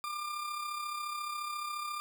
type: tone with amplitude modulation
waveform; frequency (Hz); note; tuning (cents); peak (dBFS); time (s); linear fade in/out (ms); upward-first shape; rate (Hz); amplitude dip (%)
40% pulse; 1196; D6; +31; -33; 0.04-2; 0; sine; 34.3; 45
effects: none